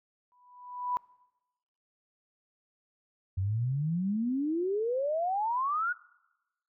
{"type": "tone with exponential growth", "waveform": "sine", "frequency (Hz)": 987.8, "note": "B5", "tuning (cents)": 0, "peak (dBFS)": -25, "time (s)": [0.32, 0.97], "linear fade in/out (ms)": 0, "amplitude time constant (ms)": 140}
{"type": "exponential sweep", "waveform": "sine", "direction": "up", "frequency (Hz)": [90.8, 1480], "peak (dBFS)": -27, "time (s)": [3.37, 5.93], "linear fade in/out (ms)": 10}
{"effects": ["noise-tail reverb RT60 1.0 s tail -23 dB re dry"]}